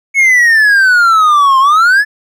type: exponential two-way sweep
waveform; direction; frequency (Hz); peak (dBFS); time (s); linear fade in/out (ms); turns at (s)
triangle; down then up; 2217 to 1046 to 1751; -3; 0.14-2.05; 50; 1.59
effects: none